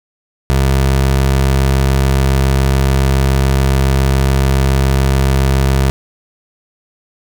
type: tone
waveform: 25% pulse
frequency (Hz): 67.1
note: C2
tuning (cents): +44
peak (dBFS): -6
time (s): 0.5-5.9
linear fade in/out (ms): 0
effects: none